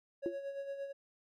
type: tone with tremolo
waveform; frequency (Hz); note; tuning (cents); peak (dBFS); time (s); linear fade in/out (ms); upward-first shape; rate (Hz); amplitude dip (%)
triangle; 554.4; C#5; 0; -35; 0.22-0.93; 20; sine; 8.7; 55
type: tone with exponential decay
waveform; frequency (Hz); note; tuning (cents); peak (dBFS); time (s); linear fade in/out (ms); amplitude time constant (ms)
sine; 345.7; F4; -18; -29; 0.26-0.4; 1; 29
effects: none